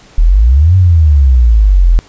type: exponential two-way sweep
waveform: sine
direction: up then down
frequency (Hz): 37.14 to 95.3 to 39.99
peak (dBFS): -3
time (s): 0.18-1.99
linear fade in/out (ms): 0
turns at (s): 0.76
effects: pink hiss -41 dBFS RMS until 2.08 s + resampled to 16000 Hz